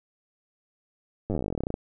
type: slowing click train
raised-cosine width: 2 ms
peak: -16 dBFS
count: 23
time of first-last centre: 1.3-1.741 s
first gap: 9 ms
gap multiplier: 1.07
effects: none